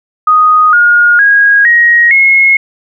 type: tone with pitch steps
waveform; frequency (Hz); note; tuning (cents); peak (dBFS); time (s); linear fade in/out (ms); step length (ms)
sine; 1244.5 / 1429.6 / 1642.1 / 1886.3 / 2167; D#6 / F6 / G#6 / A#6 / C#7; 0 / +40 / -20 / +20 / -40; -3; 0.27-2.57; 5; 460
effects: none